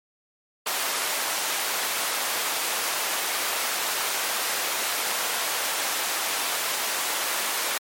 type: high-pass noise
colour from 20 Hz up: pink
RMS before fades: -27 dBFS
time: 0.66-7.78 s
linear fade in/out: 5 ms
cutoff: 710 Hz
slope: 12 dB/octave
effects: MP3 64 kbps